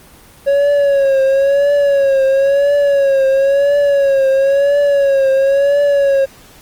triangle tone with vibrato, 554.4 Hz, C#5, in tune, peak -7 dBFS, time 0.46-6.26 s, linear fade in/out 20 ms, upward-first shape triangle, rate 0.98 Hz, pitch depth 69 cents each way, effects pink hiss -42 dBFS RMS until 6.61 s + Opus 24 kbps

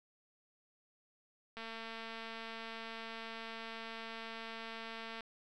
click train, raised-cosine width 0.3 ms, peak -30 dBFS, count 823, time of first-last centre 1.57-5.207 s, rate 226 Hz, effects none

